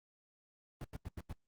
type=noise bursts; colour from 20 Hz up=brown; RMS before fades=-43 dBFS; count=5; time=0.81-1.328 s; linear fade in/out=2 ms; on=34 ms; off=87 ms; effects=noise-tail reverb RT60 0.1 s tail -22 dB re dry + Opus 32 kbps